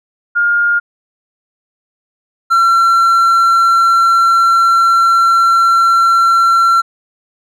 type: tone pair in turn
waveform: sine / triangle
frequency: 1415 / 1358 Hz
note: F6 / F6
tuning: +22 / -49 cents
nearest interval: minor second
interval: 71 cents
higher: first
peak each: -9 / -5 dBFS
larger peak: second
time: 0.35-0.8 / 2.5-6.82 s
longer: second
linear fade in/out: 20 ms
effects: none